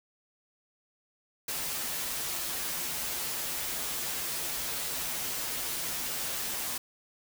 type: noise with comb filter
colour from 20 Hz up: white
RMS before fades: -34 dBFS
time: 1.48-6.78 s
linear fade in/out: 5 ms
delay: 9.9 ms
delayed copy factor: -0.65
effects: none